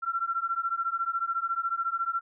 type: beating tone pair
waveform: sine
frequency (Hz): 1352 / 1366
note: E6 / F6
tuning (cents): +43 / -39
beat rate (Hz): 14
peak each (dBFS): -30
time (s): 0.02-2.21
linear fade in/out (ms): 20
effects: none